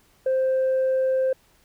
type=tone; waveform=sine; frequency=523.3 Hz; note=C5; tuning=in tune; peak=-17 dBFS; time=0.26-1.33 s; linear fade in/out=5 ms; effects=tanh soft clip ceiling -17 dBFS + pink hiss -60 dBFS RMS until 1.64 s